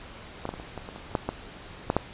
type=clicks; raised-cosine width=1 ms; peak=-16 / -16 / -24 / -26 / -21 / -24 / -26 / -29 / -9 / -13 / -8 / -7 dBFS; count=12; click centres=0.454 / 0.491 / 0.539 / 0.599 / 0.777 / 0.889 / 0.961 / 1.115 / 1.152 / 1.29 / 1.901 / 1.966 s; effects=pink hiss -44 dBFS RMS until 2.13 s + resampled to 8000 Hz